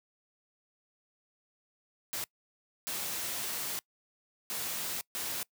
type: noise bursts at uneven times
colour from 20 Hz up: white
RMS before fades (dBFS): -36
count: 4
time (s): 2.13-2.24 / 2.87-3.79 / 4.5-5.01 / 5.15-5.43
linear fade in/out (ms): 0
effects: noise-tail reverb RT60 0.1 s tail -24 dB re dry + high-pass 100 Hz 12 dB/octave